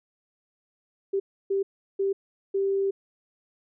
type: tone bursts at uneven times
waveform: sine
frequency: 392 Hz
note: G4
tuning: in tune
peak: -22 dBFS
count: 4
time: 1.13-1.2 / 1.5-1.63 / 1.99-2.13 / 2.54-2.91 s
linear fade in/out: 10 ms
effects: none